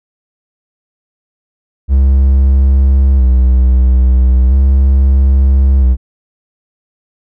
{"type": "tone with vibrato", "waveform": "triangle", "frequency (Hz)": 65.2, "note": "C2", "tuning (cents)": -5, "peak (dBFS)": -3, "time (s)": [1.88, 5.97], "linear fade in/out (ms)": 50, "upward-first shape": "square", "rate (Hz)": 0.38, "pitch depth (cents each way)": 52, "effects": []}